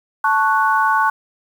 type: chord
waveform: sine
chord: F# minor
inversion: first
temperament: equal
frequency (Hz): 880 / 1108.7 / 1480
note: A5 / C#6 / F#6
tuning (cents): 0 / 0 / 0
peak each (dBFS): -17 / -17 / -18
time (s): 0.24-1.1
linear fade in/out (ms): 5
effects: 7-bit